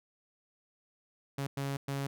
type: tone bursts at uneven times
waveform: sawtooth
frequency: 138.59 Hz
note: C#3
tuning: in tune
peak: -29 dBFS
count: 3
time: 1.38-1.47 / 1.57-1.77 / 1.88-2.07 s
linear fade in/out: 5 ms
effects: none